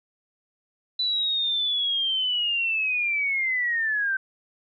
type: linear sweep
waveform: sine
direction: down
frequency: 3995 to 1537 Hz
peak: -22 dBFS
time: 0.99-4.17 s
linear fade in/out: 5 ms
effects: none